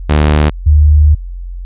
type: tone pair in turn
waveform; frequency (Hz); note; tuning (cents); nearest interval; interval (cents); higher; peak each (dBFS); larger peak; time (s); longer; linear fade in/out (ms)
sawtooth / sine; 75.3 / 75; D2 / D2; +44 / +37; unison; 7; first; -3; neither; 0.09-0.5 / 0.66-1.15; second; 10
effects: added 44 Hz sine -21 dBFS peak until 1.65 s + resampled to 8000 Hz